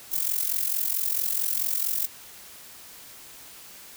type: noise with amplitude modulation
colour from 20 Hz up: violet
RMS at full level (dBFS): -23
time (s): 0.11-2.07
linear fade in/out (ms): 20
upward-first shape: sine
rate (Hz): 44.5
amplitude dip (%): 80
effects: white hiss -46 dBFS RMS until 3.96 s